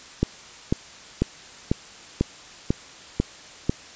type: click train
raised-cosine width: 3 ms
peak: -6 dBFS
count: 8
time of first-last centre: 0.23-3.695 s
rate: 2.02 Hz
effects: white hiss -44 dBFS RMS until 3.95 s + resampled to 16000 Hz